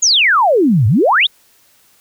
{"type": "exponential two-way sweep", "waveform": "sine", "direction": "down then up", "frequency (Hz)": [7040, 98, 3912], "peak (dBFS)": -8, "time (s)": [0.02, 1.27], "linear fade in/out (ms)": 10, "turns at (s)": 0.87, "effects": ["white hiss -52 dBFS RMS until 2 s"]}